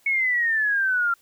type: exponential sweep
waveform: sine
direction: down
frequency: 2217 to 1370 Hz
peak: -19 dBFS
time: 0.06-1.14 s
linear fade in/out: 5 ms
effects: white hiss -60 dBFS RMS until 1.21 s